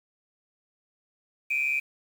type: tone pair together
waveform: sine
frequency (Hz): 2349 / 2489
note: D7 / D#7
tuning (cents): 0 / 0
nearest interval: minor second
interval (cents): 100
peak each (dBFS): -26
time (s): 1.5-1.8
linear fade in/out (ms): 10
effects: tanh soft clip ceiling -17 dBFS + 8-bit